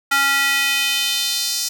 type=tone with high-pass filter sweep; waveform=square; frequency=277.2 Hz; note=C#4; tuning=in tune; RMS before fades=-19 dBFS; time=0.11-1.69 s; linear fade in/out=10 ms; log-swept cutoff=1400 to 5400 Hz; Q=2.1; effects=none